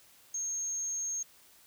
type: tone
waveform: sine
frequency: 6470 Hz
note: G#8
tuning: 46 cents flat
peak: -32 dBFS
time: 0.34-1.23 s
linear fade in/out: 5 ms
effects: white hiss -60 dBFS RMS until 1.66 s